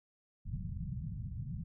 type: low-pass noise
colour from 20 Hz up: white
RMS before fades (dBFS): -40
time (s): 0.45-1.64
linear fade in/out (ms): 20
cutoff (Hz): 180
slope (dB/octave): 48
effects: none